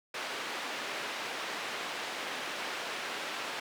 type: band-pass noise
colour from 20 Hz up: white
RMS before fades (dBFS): -38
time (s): 0.14-3.6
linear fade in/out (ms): 5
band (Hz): 300 to 2800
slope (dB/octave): 12
effects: none